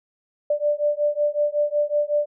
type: beating tone pair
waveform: sine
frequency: 587.3 / 592.7 Hz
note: D5 / D5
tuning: 0 / +16 cents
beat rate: 5.4 Hz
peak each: -22 dBFS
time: 0.5-2.26 s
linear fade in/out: 5 ms
effects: none